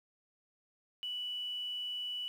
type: tone with quantisation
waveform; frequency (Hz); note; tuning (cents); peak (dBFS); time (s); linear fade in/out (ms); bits
sine; 2960; F#7; 0; -36; 1.03-2.28; 0; 10
effects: none